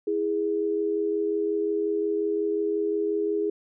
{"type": "tone pair together", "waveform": "sine", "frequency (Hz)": [327.7, 413.3], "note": ["E4", "G#4"], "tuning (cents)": [-10, -8], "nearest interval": "major third", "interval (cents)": 402, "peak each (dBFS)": [-29, -24], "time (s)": [0.07, 3.5], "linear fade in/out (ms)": 5, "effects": []}